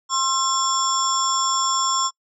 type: tone cluster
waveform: sine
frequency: 1061 / 1344 / 3392 / 5410 / 7310 Hz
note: C6 / E6 / G#7 / E8 / A#8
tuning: +24 / +33 / +36 / +44 / -35 cents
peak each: -21 / -30 / -29 / -27 / -25 dBFS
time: 0.09-2.11 s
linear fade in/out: 50 ms
effects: noise-tail reverb RT60 0.1 s tail -26 dB re dry